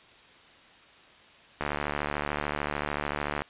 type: click train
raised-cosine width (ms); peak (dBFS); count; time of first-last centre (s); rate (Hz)
0.5; -14; 134; 1.61-3.42; 73.5
effects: white hiss -54 dBFS RMS until 3.49 s + resampled to 8000 Hz